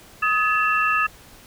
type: tone cluster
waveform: sine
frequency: 1263 / 1714 / 2689 Hz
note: D#6 / A6 / E7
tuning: +26 / -46 / +34 cents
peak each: -20 / -23 / -23 dBFS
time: 0.22-1.07 s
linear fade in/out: 10 ms
effects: pink hiss -47 dBFS RMS until 1.46 s